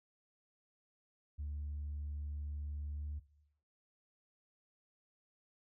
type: tone with pitch glide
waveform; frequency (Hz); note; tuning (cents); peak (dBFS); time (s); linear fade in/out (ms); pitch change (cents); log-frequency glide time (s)
sine; 73.42 to 74.02; D2 to D2; 0 to +14; -37; 1.38-3.2; 20; +14; 2.95-3.06
effects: noise-tail reverb RT60 0.8 s tail -19 dB re dry + tanh soft clip ceiling -36 dBFS